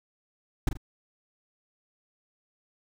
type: noise with echo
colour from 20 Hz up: brown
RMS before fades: -19 dBFS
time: 0.67-0.69 s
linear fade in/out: 5 ms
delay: 41 ms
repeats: 2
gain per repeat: -8 dB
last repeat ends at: 0.772 s
effects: none